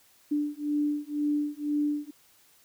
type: beating tone pair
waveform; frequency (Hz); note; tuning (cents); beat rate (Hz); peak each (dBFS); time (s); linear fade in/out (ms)
sine; 293.7 / 295.7; D4 / D4; 0 / +12; 2; -29; 0.31-2.11; 10
effects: white hiss -61 dBFS RMS until 2.64 s